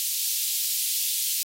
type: high-pass noise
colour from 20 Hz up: white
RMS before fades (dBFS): -26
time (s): 0-1.43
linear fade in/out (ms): 0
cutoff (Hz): 3100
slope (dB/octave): 24
effects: AAC 48 kbps